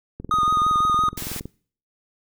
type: click train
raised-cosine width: 3 ms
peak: -20 dBFS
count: 28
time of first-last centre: 0.2-1.456 s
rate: 21.5 Hz
type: tone with vibrato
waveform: triangle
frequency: 1239 Hz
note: D#6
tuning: 8 cents flat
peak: -15 dBFS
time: 0.31-1.09 s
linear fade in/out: 2 ms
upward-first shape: sine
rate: 5.9 Hz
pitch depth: 22 cents each way
type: noise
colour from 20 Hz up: white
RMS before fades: -32 dBFS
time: 1.17-1.4 s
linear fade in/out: 5 ms
effects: noise-tail reverb RT60 0.5 s tail -24 dB re dry